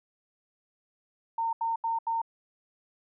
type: tone bursts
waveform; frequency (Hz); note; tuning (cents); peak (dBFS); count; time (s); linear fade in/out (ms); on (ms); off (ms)
sine; 913; A#5; -36; -26; 4; 1.38-2.217; 5; 150; 79
effects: none